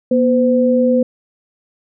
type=tone pair together; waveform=sine; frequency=240.9 / 510.4 Hz; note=B3 / C5; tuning=-43 / -43 cents; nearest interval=octave + minor second; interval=1300 cents; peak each=-13 dBFS; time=0.11-1.03 s; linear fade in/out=5 ms; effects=none